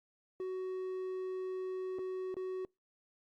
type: tone with dropouts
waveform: triangle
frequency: 373 Hz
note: F#4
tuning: 14 cents sharp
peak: -34 dBFS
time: 0.4-2.65 s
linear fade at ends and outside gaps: 1 ms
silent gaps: 1.986-1.991 / 2.343-2.367 s
effects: noise-tail reverb RT60 0.2 s tail -26 dB re dry + Opus 48 kbps